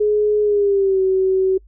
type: tone with pitch glide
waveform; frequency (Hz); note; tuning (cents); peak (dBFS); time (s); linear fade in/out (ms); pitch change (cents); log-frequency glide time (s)
sine; 420.2 to 378.7; G#4 to F#4; +20 to +40; -13; 0-1.58; 10; -180; 0.42-1.01
effects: noise-tail reverb RT60 0.1 s tail -26 dB re dry + added 50 Hz sine -44 dBFS peak until 1.67 s